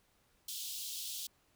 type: high-pass noise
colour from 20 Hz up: pink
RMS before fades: -42 dBFS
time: 0.48-1.27 s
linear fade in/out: 5 ms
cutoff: 3100 Hz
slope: 48 dB/octave
effects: pink hiss -72 dBFS RMS until 1.55 s